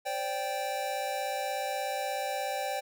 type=chord; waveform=square; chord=C suspended second; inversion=none; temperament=equal with one note detuned; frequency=523.3 / 579.9 / 784 Hz; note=C5 / D5 / G5; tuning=0 / -22 / 0 cents; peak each=-39 / -37 / -34 dBFS; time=0.05-2.81 s; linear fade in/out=20 ms; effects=none